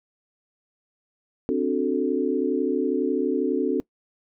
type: chord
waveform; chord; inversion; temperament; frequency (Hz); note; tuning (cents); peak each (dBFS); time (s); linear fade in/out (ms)
sine; D dominant seventh; third; equal; 261.6 / 293.7 / 370 / 440; C4 / D4 / F#4 / A4; 0 / 0 / 0 / 0; -26; 1.49-3.8; 0
effects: noise-tail reverb RT60 0.1 s tail -22 dB re dry